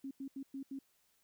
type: tone bursts at uneven times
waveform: sine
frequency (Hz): 271.3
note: C#4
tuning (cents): -37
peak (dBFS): -40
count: 5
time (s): 0.04-0.11 / 0.2-0.28 / 0.36-0.43 / 0.54-0.63 / 0.71-0.79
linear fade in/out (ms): 5
effects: white hiss -74 dBFS RMS until 1.23 s